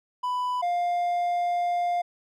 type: tone pair in turn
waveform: triangle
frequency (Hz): 994 / 702.9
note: B5 / F5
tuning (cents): +11 / +11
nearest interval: tritone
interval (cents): 600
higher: first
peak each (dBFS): -23 / -21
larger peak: second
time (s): 0.23-0.62 / 0.62-2.02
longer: second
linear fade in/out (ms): 10
effects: none